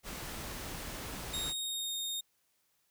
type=noise; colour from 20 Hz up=pink; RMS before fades=-42 dBFS; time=0.03-1.54 s; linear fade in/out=50 ms
type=tone with pitch glide; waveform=sawtooth; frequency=3729 to 3695 Hz; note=A#7 to A#7; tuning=0 to -16 cents; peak=-32 dBFS; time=1.33-2.21 s; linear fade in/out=10 ms; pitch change=-16 cents; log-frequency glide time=1.58-1.95 s
effects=white hiss -75 dBFS RMS until 2.9 s